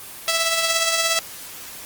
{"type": "tone with tremolo", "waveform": "5% pulse", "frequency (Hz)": 659.3, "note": "E5", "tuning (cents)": 0, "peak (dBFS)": -5, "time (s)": [0.28, 1.19], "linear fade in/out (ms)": 0, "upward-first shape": "triangle", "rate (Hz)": 17, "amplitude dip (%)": 50, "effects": ["white hiss -37 dBFS RMS until 1.85 s", "Opus 24 kbps"]}